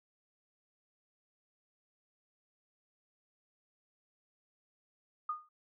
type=tone with exponential decay; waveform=sine; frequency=1227 Hz; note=D#6; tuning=25 cents flat; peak=-30 dBFS; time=5.29-5.49 s; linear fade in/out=5 ms; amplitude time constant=43 ms; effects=none